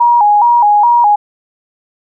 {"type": "tone with vibrato", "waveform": "sine", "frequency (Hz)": 889, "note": "A5", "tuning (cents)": 18, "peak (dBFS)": -5, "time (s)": [0, 1.16], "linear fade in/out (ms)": 10, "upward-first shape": "square", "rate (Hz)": 2.4, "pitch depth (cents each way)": 120, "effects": []}